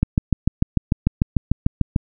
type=click train; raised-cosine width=5 ms; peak=-3 dBFS; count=14; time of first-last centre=0.03-1.962 s; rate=6.73 Hz; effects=none